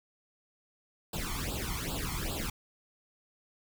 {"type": "noise with flanger", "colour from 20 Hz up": "pink", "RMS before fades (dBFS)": -35, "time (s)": [1.13, 2.5], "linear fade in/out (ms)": 5, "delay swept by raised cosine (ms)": [0.24, 0.94], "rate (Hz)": 2.5, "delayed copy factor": 1, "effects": []}